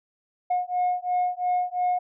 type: beating tone pair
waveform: sine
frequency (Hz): 720 / 722.9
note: F#5 / F#5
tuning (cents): -47 / -40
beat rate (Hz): 2.9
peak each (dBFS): -24 / -24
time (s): 0.5-1.99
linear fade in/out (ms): 10
effects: tanh soft clip ceiling -18 dBFS